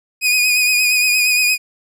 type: tone with vibrato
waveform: sawtooth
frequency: 2482 Hz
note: D#7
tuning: 5 cents flat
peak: -9 dBFS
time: 0.21-1.58 s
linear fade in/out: 50 ms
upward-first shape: triangle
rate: 8.6 Hz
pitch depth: 41 cents each way
effects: resampled to 32000 Hz